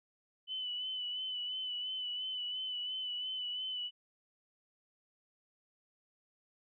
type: tone with vibrato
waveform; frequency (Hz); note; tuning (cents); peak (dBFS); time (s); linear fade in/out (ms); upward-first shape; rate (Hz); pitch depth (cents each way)
sine; 3000; F#7; +23; -36; 0.47-3.91; 50; sine; 2.9; 34
effects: none